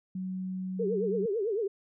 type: tone with pitch glide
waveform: sine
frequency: 186.4 to 188.78 Hz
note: F#3 to F#3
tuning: +13 to +35 cents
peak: -32 dBFS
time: 0.15-1.26 s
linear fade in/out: 5 ms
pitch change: +22 cents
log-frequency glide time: 0.74-1.05 s
type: tone with vibrato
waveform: sine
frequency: 425.9 Hz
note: G#4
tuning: 44 cents sharp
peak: -27 dBFS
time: 0.79-1.68 s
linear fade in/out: 10 ms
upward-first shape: triangle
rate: 9 Hz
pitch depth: 220 cents each way
effects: none

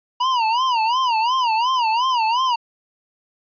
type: tone with vibrato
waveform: square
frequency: 959 Hz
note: A#5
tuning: 49 cents sharp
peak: -17 dBFS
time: 0.2-2.56 s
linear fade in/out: 10 ms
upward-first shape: sine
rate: 2.8 Hz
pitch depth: 160 cents each way
effects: resampled to 11025 Hz

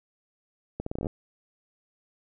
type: accelerating click train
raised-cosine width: 2 ms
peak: -18 dBFS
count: 10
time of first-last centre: 0.8-1.068 s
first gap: 64 ms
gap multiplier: 0.79
effects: none

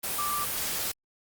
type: tone in noise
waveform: sine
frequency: 1174.7 Hz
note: D6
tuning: in tune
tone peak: -29 dBFS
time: 0.18-0.45 s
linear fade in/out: 10 ms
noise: white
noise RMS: -31 dBFS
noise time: 0.03-0.92 s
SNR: -1 dB
effects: Opus 24 kbps

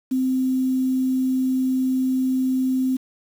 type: tone with quantisation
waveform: sine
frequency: 259.5 Hz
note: C4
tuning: 14 cents flat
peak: -18 dBFS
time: 0.11-2.97 s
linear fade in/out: 10 ms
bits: 7
effects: none

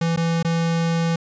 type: tone with dropouts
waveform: square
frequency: 166.5 Hz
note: E3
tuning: 18 cents sharp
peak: -19 dBFS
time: 0.01-1.16 s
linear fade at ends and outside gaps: 5 ms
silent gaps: 0.163-0.173 / 0.428-0.447 s
effects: resampled to 16000 Hz

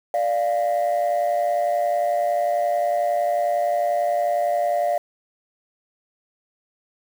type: tone pair together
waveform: sine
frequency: 587.3 / 698.4 Hz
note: D5 / F5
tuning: 0 / 0 cents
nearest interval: minor third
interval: 300 cents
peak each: -20 / -19 dBFS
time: 0.14-4.98 s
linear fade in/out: 2 ms
effects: tanh soft clip ceiling -15 dBFS + 7-bit

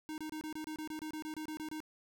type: tone bursts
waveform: square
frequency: 310 Hz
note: D#4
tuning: 6 cents flat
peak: -40 dBFS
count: 15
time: 0.09-1.803 s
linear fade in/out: 0 ms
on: 89 ms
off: 27 ms
effects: none

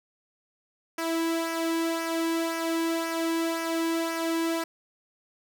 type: tone with flanger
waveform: sawtooth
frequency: 329.6 Hz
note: E4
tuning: in tune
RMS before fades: -28 dBFS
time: 0.98-4.64 s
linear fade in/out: 5 ms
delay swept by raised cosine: 0.25 to 1.45 ms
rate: 1.9 Hz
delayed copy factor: -0.55
effects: none

